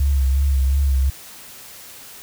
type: tone with vibrato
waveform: sine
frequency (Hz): 68.1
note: C#2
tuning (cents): -30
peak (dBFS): -14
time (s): 0-1.1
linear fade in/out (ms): 5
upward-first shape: sine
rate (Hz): 2.8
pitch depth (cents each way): 55
effects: white hiss -40 dBFS RMS until 2.22 s